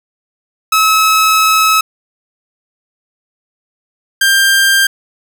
sawtooth tone pair in turn, 1291 / 1588.9 Hz, E6 / G6, -37 / +23 cents, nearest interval major third, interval 360 cents, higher second, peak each -4 dBFS, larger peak neither, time 0.72-1.81 / 4.21-4.87 s, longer first, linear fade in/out 5 ms, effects none

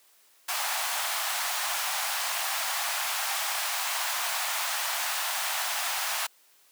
pink high-pass noise, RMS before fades -30 dBFS, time 0.48-6.27 s, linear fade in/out 10 ms, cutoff 680 Hz, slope 48 dB/octave, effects white hiss -61 dBFS RMS until 6.71 s + high-pass 400 Hz 12 dB/octave

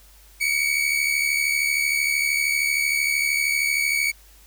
40% pulse tone pair together, 2217 / 2290 Hz, C#7 / D7, 0 / -44 cents, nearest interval minor second, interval 56 cents, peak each -22 / -22 dBFS, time 0.4-4.12 s, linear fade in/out 20 ms, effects added 50 Hz sine -50 dBFS peak until 4.46 s + white hiss -53 dBFS RMS until 4.46 s

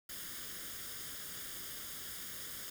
white noise with comb filter, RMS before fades -45 dBFS, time 0.09-2.7 s, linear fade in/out 5 ms, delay 0.59 ms, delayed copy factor +0.65, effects none

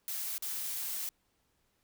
blue noise with dropouts, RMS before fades -37 dBFS, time 0.08-1.09 s, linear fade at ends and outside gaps 1 ms, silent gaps 0.381-0.423 s, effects pink hiss -75 dBFS RMS until 1.83 s

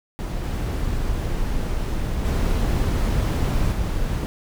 brown noise with level steps, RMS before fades -26 / -24 / -20 / -23 dBFS, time 0.19-4.26 s, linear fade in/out 0 ms, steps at 0.43 / 2.24 / 3.71 s, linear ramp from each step 20 ms, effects none

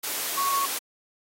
sine tone in noise, 1108.7 Hz, C#6, in tune, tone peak -23 dBFS, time 0.37-0.66 s, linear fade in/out 10 ms, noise white, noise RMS -30 dBFS, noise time 0.03-0.79 s, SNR +4 dB, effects high-pass 300 Hz 12 dB/octave + AAC 48 kbps

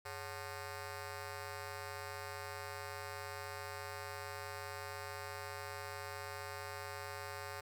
10% pulse ring-modulated tone, 324.7 Hz, E4, 26 cents flat, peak -32 dBFS, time 0.05-7.61 s, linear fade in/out 10 ms, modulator 232 Hz, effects none

